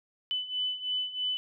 sine beating tone pair, 3000 / 3003.1 Hz, F#7 / F#7, +23 / +25 cents, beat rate 3.1 Hz, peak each -35 / -31 dBFS, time 0.31-1.37 s, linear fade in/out 0 ms, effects none

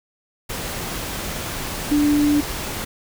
sine tone in noise, 293.7 Hz, D4, in tune, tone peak -14 dBFS, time 1.91-2.41 s, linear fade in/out 10 ms, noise pink, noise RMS -28 dBFS, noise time 0.49-2.85 s, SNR +11 dB, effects none

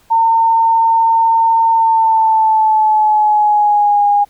sine tone with pitch glide, 908 to 818.3 Hz, A#5 to G#5, -46 to -26 cents, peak -8 dBFS, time 0.1-4.25 s, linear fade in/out 20 ms, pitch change -180 cents, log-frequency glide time 1.72-4.06 s, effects pink hiss -52 dBFS RMS until 4.29 s

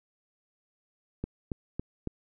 click train, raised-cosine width 3 ms, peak -19 dBFS, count 4, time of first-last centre 1.24-2.073 s, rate 3.6 Hz, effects none

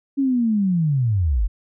sine linear sweep, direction down, 281.2 to 41.41 Hz, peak -16 dBFS, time 0.17-1.48 s, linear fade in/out 20 ms, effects none

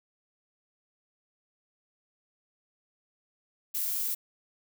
violet noise, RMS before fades -31 dBFS, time 3.74-4.15 s, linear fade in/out 10 ms, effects none

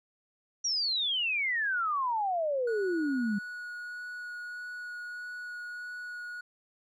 sine exponential sweep, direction down, 5830 to 196 Hz, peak -27 dBFS, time 0.64-3.39 s, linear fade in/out 10 ms
triangle tone with vibrato, 1459 Hz, F#6, 25 cents flat, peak -36 dBFS, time 2.67-6.41 s, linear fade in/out 5 ms, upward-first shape sine, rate 1.6 Hz, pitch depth 9 cents each way
effects none

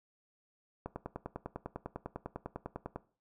click train, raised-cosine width 1 ms, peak -24 dBFS, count 22, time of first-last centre 0.86-2.96 s, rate 10 Hz, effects noise-tail reverb RT60 0.4 s tail -18 dB re dry

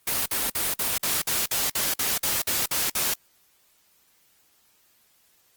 white noise bursts, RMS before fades -25 dBFS, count 13, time 0.07-3.14 s, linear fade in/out 5 ms, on 190 ms, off 50 ms, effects white hiss -63 dBFS RMS until 5.56 s + Opus 24 kbps

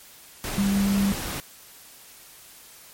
sine tone in noise, 198.6 Hz, G3, 23 cents sharp, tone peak -19 dBFS, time 0.58-1.12 s, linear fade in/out 0 ms, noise pink, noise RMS -31 dBFS, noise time 0.44-1.4 s, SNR +9 dB, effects white hiss -48 dBFS RMS until 2.93 s + MP3 64 kbps

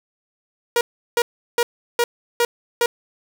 sawtooth tone bursts, 475.4 Hz, A#4, 34 cents sharp, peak -11 dBFS, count 6, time 0.76-2.86 s, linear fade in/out 2 ms, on 50 ms, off 360 ms, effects none

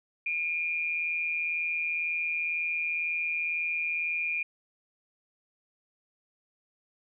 sine tone with amplitude modulation, 2418 Hz, D7, 50 cents sharp, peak -25 dBFS, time 0.26-4.43 s, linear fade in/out 5 ms, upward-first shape sine, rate 162 Hz, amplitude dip 55%, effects none

